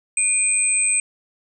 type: tone pair together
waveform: sine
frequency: 2433 / 8203 Hz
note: D#7 / C9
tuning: -39 / -35 cents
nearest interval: octave + major sixth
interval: 2104 cents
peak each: -23 / -17 dBFS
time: 0.17-1 s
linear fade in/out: 2 ms
effects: none